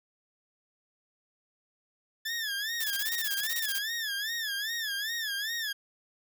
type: tone with vibrato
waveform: 20% pulse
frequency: 1731 Hz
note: A6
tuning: 29 cents flat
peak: -26 dBFS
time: 2.25-5.73 s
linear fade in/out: 10 ms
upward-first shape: sine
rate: 2.5 Hz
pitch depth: 140 cents each way
type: noise bursts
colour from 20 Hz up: blue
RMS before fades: -33 dBFS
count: 16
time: 2.8-3.787 s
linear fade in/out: 5 ms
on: 42 ms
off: 21 ms
effects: none